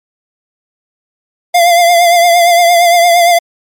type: tone with vibrato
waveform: square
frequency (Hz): 692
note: F5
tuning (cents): -16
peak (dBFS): -5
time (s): 1.54-3.39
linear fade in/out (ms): 10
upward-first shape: triangle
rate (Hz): 8.7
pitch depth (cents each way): 52
effects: MP3 96 kbps